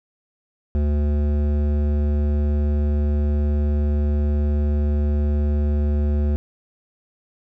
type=tone with hard clipping; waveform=sine; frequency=73.42 Hz; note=D2; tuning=in tune; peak=-19 dBFS; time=0.75-6.36 s; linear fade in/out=0 ms; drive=13 dB; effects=none